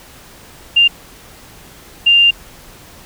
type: tone bursts at uneven times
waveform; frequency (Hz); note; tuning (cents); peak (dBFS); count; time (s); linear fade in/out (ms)
sine; 2794; F7; 0; -6; 2; 0.76-0.88 / 2.06-2.31; 10
effects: pink hiss -40 dBFS RMS until 3.05 s

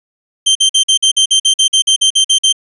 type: tone bursts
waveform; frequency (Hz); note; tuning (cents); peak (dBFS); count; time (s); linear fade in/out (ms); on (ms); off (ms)
sawtooth; 3136; G7; 0; -4; 15; 0.46-2.527; 10; 93; 48
effects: resampled to 24000 Hz

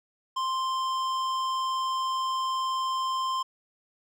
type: tone with hard clipping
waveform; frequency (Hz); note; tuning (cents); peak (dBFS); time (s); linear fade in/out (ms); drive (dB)
sine; 1046.5; C6; 0; -28; 0.36-3.43; 10; 12
effects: none

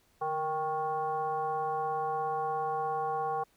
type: tone with frequency modulation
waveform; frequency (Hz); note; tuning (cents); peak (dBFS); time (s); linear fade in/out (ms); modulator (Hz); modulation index
sine; 784; G5; 0; -29; 0.21-3.44; 10; 317; 1
effects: pink hiss -68 dBFS RMS until 3.56 s

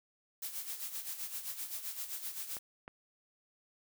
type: noise with tremolo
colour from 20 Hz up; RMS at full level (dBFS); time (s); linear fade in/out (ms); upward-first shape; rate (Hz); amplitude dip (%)
blue; -39; 0.42-2.59; 5; sine; 7.7; 65
type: clicks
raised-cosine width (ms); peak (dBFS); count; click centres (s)
0.5; -31; 2; 2.568 / 2.879
effects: none

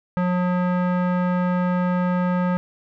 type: tone with low-pass filter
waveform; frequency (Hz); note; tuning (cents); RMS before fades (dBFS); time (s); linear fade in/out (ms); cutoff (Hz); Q
square; 180; F#3; -47; -21; 0.17-2.57; 0; 1400; 1.6
effects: none

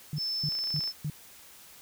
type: tone bursts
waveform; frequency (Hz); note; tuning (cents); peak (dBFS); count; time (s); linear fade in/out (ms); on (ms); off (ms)
sine; 150.1; D3; +38; -29; 4; 0.13-1.1; 2; 55; 250
type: tone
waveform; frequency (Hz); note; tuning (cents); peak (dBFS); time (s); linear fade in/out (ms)
sine; 5274; E8; 0; -29; 0.16-0.93; 50
type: clicks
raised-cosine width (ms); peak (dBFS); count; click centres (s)
0.3; -31; 10; 0.522 / 0.552 / 0.588 / 0.639 / 0.673 / 0.705 / 0.763 / 0.807 / 0.838 / 0.876
effects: white hiss -52 dBFS RMS until 1.81 s

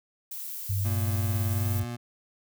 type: noise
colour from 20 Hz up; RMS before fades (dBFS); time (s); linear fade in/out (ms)
violet; -37; 0.31-1.8; 5
type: tone with vibrato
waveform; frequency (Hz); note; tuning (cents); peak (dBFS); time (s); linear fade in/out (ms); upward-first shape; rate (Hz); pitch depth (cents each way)
sine; 98; G2; 0; -25; 0.69-1.84; 10; triangle; 3.4; 15
type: tone with pitch glide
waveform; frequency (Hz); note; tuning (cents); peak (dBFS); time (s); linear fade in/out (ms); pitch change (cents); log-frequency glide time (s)
25% pulse; 116.54 to 119.75; A#2 to A#2; 0 to +47; -29; 0.84-1.97; 20; +47; 1.5-1.67
type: noise with exponential decay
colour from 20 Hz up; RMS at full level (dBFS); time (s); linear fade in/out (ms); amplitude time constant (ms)
blue; -43; 1.81-1.9; 2; 18
effects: none

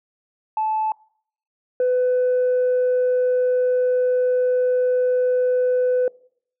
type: tone pair in turn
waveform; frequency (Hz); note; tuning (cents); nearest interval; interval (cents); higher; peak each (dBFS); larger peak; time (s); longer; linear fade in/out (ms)
sine; 870 / 501.5; A5 / B4; -20 / +26; minor seventh; 954; first; -18 / -14; second; 0.57-0.92 / 1.8-6.08; second; 2
effects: noise-tail reverb RT60 0.6 s tail -24 dB re dry + tanh soft clip ceiling -14 dBFS

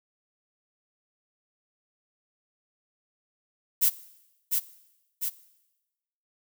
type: noise with echo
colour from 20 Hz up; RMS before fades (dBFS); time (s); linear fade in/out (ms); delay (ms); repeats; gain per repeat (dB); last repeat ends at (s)
violet; -21; 3.81-3.9; 20; 700; 2; -4; 5.3
effects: noise-tail reverb RT60 1.0 s tail -18 dB re dry

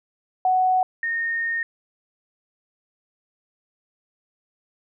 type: tone pair in turn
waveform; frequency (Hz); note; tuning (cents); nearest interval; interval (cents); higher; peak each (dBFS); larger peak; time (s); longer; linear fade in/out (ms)
sine; 743 / 1840.6; F#5 / A#6; +7 / -22; octave + major third; 1571; second; -16 / -22; first; 0.45-0.83 / 1.03-1.63; second; 2
effects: none

